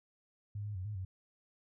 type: tone with pitch steps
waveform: sine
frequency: 102.9 / 104.3 / 92.1 / 105.6 / 93.7 Hz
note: G#2 / G#2 / F#2 / G#2 / F#2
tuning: -16 / +8 / -7 / +29 / +22 cents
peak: -37 dBFS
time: 0.55-1.05 s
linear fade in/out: 5 ms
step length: 100 ms
effects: none